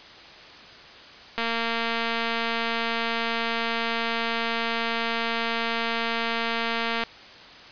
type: click train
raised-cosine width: 0.3 ms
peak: -11 dBFS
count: 1302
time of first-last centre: 1.38-7.037 s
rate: 230 Hz
effects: white hiss -45 dBFS RMS until 7.71 s + resampled to 11025 Hz